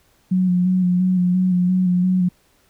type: tone with vibrato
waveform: sine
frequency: 181.9 Hz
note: F#3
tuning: 29 cents flat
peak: -14 dBFS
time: 0.31-2.29 s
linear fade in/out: 10 ms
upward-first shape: square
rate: 2.9 Hz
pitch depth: 26 cents each way
effects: pink hiss -59 dBFS RMS until 2.69 s